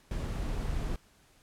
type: noise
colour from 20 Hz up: brown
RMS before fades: -33 dBFS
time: 0.11-0.96 s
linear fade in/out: 2 ms
effects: pink hiss -63 dBFS RMS until 1.42 s + low-pass 12000 Hz 12 dB/octave